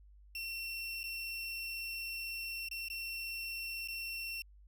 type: tone with dropouts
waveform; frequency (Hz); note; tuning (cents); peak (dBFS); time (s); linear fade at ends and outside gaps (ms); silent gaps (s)
30% pulse; 2714; E7; +50; -36; 0.35-4.42; 2; 1.032-1.039 / 2.687-2.712 / 2.885-2.9 / 3.876-3.884
effects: added 50 Hz sine -56 dBFS peak until 4.67 s